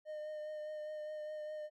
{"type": "tone with vibrato", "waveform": "triangle", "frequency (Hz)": 610, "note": "D#5", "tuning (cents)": -34, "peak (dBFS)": -39, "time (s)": [0.05, 1.7], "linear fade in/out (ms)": 50, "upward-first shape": "triangle", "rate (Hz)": 4.9, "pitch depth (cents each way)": 20, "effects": []}